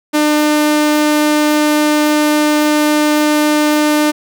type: tone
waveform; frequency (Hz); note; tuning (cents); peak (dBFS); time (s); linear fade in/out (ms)
sawtooth; 300.6; D4; +40; -6; 0.13-4.12; 20
effects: none